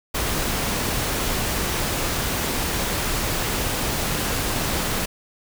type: noise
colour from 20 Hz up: pink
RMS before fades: -24 dBFS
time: 0.14-5.06 s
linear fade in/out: 10 ms
effects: none